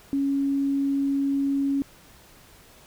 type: tone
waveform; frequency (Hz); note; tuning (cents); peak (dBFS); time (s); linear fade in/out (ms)
sine; 277.2; C#4; 0; -21; 0.13-1.82; 0
effects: pink hiss -52 dBFS RMS until 2.86 s